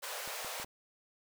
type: high-pass noise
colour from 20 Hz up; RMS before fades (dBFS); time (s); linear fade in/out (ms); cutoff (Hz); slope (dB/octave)
pink; -41; 0.02-0.65; 20; 480; 48
type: clicks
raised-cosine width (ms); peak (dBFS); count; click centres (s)
1; -32; 4; 0.276 / 0.447 / 0.599 / 0.645
effects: none